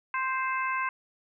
harmonic tone, 523.3 Hz, C5, in tune, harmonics 2 / 3 / 4 / 5, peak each -29 / -33 / -35 / -37 dBFS, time 0.14-0.89 s, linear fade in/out 2 ms, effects none

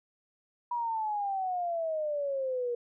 sine exponential sweep, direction down, 972 to 474.2 Hz, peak -29 dBFS, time 0.71-2.75 s, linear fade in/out 5 ms, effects none

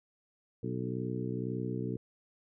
harmonic tone with a mistuned harmonic, 61.9 Hz, B1, 5 cents sharp, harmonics 2 / 3 / 4 / 5 / 6 / 7, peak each -37 / -39 / -40 / -41 / -42 / -42 dBFS, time 0.63-1.97 s, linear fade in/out 5 ms, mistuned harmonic 7, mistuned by +24 cents, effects none

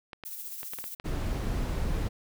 clicks, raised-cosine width 0.3 ms, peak -24 dBFS, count 7, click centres 0.132 / 0.237 / 0.631 / 0.735 / 0.787 / 0.841 / 0.999 s
violet noise with tremolo, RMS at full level -38 dBFS, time 0.25-0.95 s, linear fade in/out 10 ms, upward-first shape sine, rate 15 Hz, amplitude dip 40%
brown noise, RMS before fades -30 dBFS, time 1.04-2.09 s, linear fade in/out 20 ms
effects none

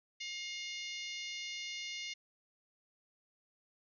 harmonic tone, 712 Hz, F5, 33 cents sharp, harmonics 3 / 4 / 5 / 6 / 7 / 8 / 9, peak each -44 / -46 / -48 / -50 / -51 / -52 / -53 dBFS, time 0.2-2.14 s, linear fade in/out 10 ms, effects none

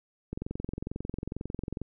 click train, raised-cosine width 3 ms, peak -21 dBFS, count 34, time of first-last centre 0.33-1.816 s, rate 22.2 Hz, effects none

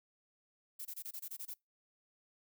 violet noise bursts, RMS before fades -44 dBFS, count 9, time 0.79-1.541 s, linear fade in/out 10 ms, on 63 ms, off 23 ms, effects noise-tail reverb RT60 0.2 s tail -25 dB re dry

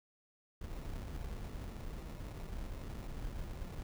brown noise with sample-and-hold, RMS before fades -43 dBFS, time 0.61-3.83 s, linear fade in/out 5 ms, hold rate 1575 Hz, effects none

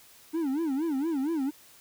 triangle tone with vibrato, 297.4 Hz, D4, 22 cents sharp, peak -24 dBFS, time 0.33-1.51 s, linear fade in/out 20 ms, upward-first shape sine, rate 4.3 Hz, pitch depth 220 cents each way, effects white hiss -55 dBFS RMS until 1.8 s

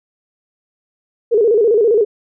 sine tone with vibrato, 440 Hz, A4, in tune, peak -9 dBFS, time 1.31-2.05 s, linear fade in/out 20 ms, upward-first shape square, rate 15 Hz, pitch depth 110 cents each way, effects none

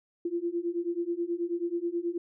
sine beating tone pair, 339 / 348.3 Hz, E4 / F4, +49 / -5 cents, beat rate 9.3 Hz, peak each -32 / -31 dBFS, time 0.25-2.18 s, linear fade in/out 5 ms, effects none

